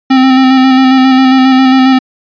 square tone with vibrato, 261.6 Hz, C4, in tune, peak -4 dBFS, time 0.1-1.99 s, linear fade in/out 10 ms, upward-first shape square, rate 7.4 Hz, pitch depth 19 cents each way, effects resampled to 11025 Hz

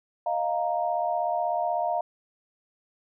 sine chord, Eb suspended second, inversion none, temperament equal, 622.3 / 698.5 / 932.3 Hz, Eb5 / F5 / Bb5, 0 / 0 / 0 cents, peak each -30 / -26 / -31 dBFS, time 0.26-2.01 s, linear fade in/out 5 ms, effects none

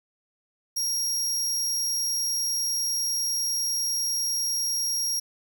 sawtooth tone, 5610 Hz, F8, 7 cents sharp, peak -22 dBFS, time 0.76-5.2 s, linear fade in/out 10 ms, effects 10-bit

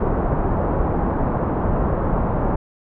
pink low-pass noise, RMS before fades -20 dBFS, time 0-2.56 s, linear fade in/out 5 ms, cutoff 1100 Hz, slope 24 dB/octave, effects none

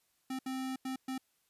square tone bursts at uneven times, 261.6 Hz, C4, in tune, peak -36 dBFS, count 4, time 0.3-0.39 / 0.46-0.76 / 0.85-0.96 / 1.08-1.18 s, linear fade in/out 5 ms, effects white hiss -75 dBFS RMS until 1.49 s + resampled to 32000 Hz

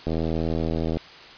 click train, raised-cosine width 2 ms, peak -13 dBFS, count 74, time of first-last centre 0.07-0.97 s, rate 81.1 Hz, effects white hiss -44 dBFS RMS until 1.37 s + resampled to 11025 Hz

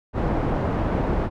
pink low-pass noise, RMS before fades -23 dBFS, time 0.13-1.3 s, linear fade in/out 50 ms, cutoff 900 Hz, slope 12 dB/octave, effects none

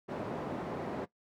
white band-pass noise, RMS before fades -38 dBFS, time 0.08-1.06 s, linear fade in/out 20 ms, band 140 to 560 Hz, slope 12 dB/octave, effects noise-tail reverb RT60 0.1 s tail -17 dB re dry

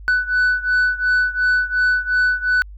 sine beating tone pair, 1492 / 1494.8 Hz, F#6 / F#6, +14 / +17 cents, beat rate 2.8 Hz, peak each -15 / -17 dBFS, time 0.08-2.62 s, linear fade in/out 0 ms, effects tanh soft clip ceiling -12 dBFS + added 50 Hz sine -34 dBFS peak until 2.77 s

